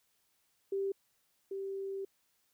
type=tone pair in turn; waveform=sine; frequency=392 / 390 Hz; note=G4 / G4; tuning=0 / -9 cents; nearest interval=unison; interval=9 cents; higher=first; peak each=-31 / -36 dBFS; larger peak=first; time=0.72-0.92 / 1.51-2.05 s; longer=second; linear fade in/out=5 ms; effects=white hiss -75 dBFS RMS until 2.53 s